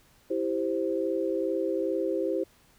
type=chord; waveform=sine; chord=C major; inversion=first; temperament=equal; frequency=329.6 / 392 / 523.3 Hz; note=E4 / G4 / C5; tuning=0 / 0 / 0 cents; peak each=-30 dBFS; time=0.3-2.44 s; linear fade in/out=10 ms; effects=pink hiss -61 dBFS RMS until 2.78 s